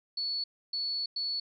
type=tone bursts at uneven times; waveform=sine; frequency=4423 Hz; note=C#8; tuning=5 cents flat; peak=-30 dBFS; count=3; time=0.17-0.44 / 0.73-1.06 / 1.16-1.4 s; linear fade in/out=5 ms; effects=none